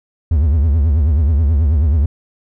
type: tone with vibrato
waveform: triangle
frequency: 75.7 Hz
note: D#2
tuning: 47 cents flat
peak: -8 dBFS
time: 0.31-2.06 s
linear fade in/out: 5 ms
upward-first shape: triangle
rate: 9.3 Hz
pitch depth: 230 cents each way
effects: none